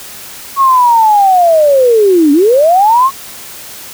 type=linear two-way sweep; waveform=sine; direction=down then up; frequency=1108.7 to 277.2 to 1108.7 Hz; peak=-4 dBFS; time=0.56-3.11 s; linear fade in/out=50 ms; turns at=2.32 s; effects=white hiss -29 dBFS RMS until 3.93 s